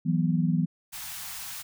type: chord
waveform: sine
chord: E suspended second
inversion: none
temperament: equal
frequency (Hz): 164.81 / 185 / 246.9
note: E3 / F#3 / B3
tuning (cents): 0 / 0 / 0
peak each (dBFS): -24 / -27 / -29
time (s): 0.05-0.66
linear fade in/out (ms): 20
type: band-stop noise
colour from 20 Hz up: white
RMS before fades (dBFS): -38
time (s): 0.92-1.63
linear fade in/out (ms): 20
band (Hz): 190 to 710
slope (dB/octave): 48
effects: none